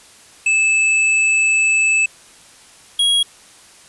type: tone pair in turn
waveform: square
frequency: 2619 / 3300 Hz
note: E7 / G#7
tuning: -12 / -12 cents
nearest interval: major third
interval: 400 cents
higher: second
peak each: -13 dBFS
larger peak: neither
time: 0.46-2.06 / 2.99-3.23 s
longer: first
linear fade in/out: 5 ms
effects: white hiss -45 dBFS RMS until 3.88 s + resampled to 24000 Hz